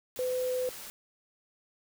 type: tone in noise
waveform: sine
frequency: 506 Hz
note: B4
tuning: 42 cents sharp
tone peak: -28 dBFS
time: 0.19-0.69 s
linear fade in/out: 0 ms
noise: white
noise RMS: -44 dBFS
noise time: 0.16-0.9 s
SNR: +13 dB
effects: none